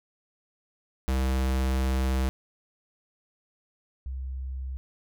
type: tone pair in turn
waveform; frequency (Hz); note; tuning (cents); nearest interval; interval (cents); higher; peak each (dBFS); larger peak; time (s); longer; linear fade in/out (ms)
square / sine; 65.41 / 65.41; C2 / C2; 0 / 0; unison; 0; neither; -24 / -31; first; 1.08-2.29 / 4.06-4.77; first; 0
effects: none